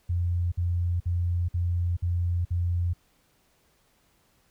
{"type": "tone bursts", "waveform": "sine", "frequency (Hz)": 87.31, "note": "F2", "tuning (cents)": 0, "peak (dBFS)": -23, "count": 6, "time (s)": [0.09, 2.935], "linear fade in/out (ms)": 10, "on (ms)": 430, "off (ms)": 53, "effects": ["pink hiss -66 dBFS RMS until 4.5 s"]}